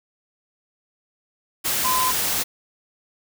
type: tone in noise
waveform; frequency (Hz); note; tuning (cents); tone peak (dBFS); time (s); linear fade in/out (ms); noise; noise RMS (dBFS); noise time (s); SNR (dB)
sine; 1021; C6; -43; -20; 1.84-2.12; 20; white; -23; 1.64-2.44; 0
effects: none